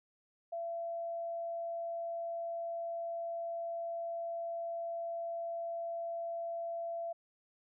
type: tone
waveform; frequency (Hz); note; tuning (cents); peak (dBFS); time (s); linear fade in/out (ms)
sine; 675; E5; +41; -36; 0.52-7.13; 10
effects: none

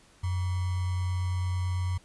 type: tone with sample-and-hold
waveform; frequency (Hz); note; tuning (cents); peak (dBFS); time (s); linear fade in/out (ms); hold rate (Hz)
sine; 90.9; F#2; -30; -26; 0.23-1.98; 10; 1050
effects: pink hiss -59 dBFS RMS until 2.04 s + resampled to 24000 Hz

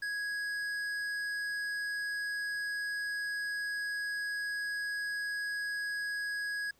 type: tone with tanh clipping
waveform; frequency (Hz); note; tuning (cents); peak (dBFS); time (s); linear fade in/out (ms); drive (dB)
triangle; 1661.2; G#6; 0; -35; 0.02-6.71; 5; 15
effects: pink hiss -68 dBFS RMS until 6.79 s

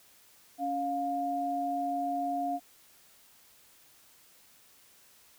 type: tone pair together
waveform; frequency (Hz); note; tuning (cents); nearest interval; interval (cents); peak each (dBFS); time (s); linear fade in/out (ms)
sine; 280 / 706.1; C#4 / F5; +18 / +19; octave + major third; 1601; -35 / -30; 0.58-2.6; 50
effects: white hiss -60 dBFS RMS until 5.38 s

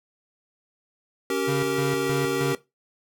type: chord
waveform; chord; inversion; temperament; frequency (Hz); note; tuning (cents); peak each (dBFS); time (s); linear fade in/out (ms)
square; G diminished; second; equal with one note detuned; 277.2 / 386.8 / 466.2; Db4 / G4 / Bb4; 0 / -23 / 0; -30 / -27 / -28; 1.3-2.55; 2
type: tone with tremolo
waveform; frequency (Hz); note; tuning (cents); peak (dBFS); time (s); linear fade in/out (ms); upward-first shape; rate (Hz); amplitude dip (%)
square; 140; C#3; +18; -26; 1.47-2.54; 20; square; 3.2; 65
effects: noise-tail reverb RT60 0.2 s tail -17 dB re dry

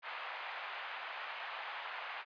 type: band-pass noise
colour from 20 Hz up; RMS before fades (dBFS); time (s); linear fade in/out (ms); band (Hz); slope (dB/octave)
pink; -44; 0.02-2.25; 50; 760 to 3000; 24
effects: resampled to 11025 Hz

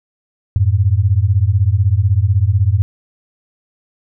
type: beating tone pair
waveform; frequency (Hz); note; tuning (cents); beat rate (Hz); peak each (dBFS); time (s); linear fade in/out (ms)
sine; 90.2 / 106.2; F#2 / G#2; -44 / +39; 16; -13; 0.56-2.82; 0
effects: none

